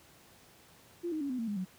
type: tone with pitch steps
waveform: sine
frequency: 346 / 311.8 / 281 / 253.3 / 228.3 / 205.7 / 185.42 Hz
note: F4 / D#4 / C#4 / B3 / A#3 / G#3 / F#3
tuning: -16 / +4 / +24 / +44 / -36 / -16 / +4 cents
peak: -32 dBFS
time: 1.03-1.653 s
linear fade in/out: 20 ms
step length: 89 ms
effects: pink hiss -59 dBFS RMS until 1.78 s + high-pass 80 Hz 12 dB/octave